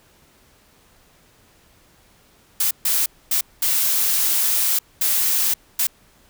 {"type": "noise bursts at uneven times", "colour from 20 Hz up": "blue", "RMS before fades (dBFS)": -19, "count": 6, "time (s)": [[2.6, 2.71], [2.85, 3.06], [3.31, 3.41], [3.62, 4.79], [5.01, 5.54], [5.79, 5.87]], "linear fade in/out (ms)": 5, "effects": ["pink hiss -55 dBFS RMS until 6.29 s"]}